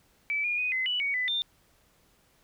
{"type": "tone with pitch steps", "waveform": "sine", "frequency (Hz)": [2307, 2428, 2491, 2044, 2959, 2241, 2000, 3599], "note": ["D7", "D#7", "D#7", "C7", "F#7", "C#7", "B6", "A7"], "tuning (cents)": [-31, -43, 1, -41, -1, 18, 21, 38], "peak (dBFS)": -26, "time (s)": [0.3, 1.42], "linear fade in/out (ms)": 0, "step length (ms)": 140, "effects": ["pink hiss -65 dBFS RMS until 2.43 s"]}